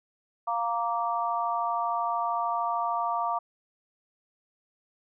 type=chord; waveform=sine; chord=Bb major; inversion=second; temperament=just; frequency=699.2 / 932.3 / 1165.4 Hz; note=F5 / Bb5 / D6; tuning=+2 / 0 / -14 cents; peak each=-30 dBFS; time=0.47-3.39 s; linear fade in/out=10 ms; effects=none